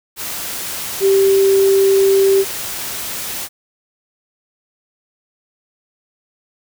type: tone in noise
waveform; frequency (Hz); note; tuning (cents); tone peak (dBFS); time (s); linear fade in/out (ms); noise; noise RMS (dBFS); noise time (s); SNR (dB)
sine; 389.9; G4; -9; -9; 1-2.45; 50; white; -25; 0.16-3.49; +13
effects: none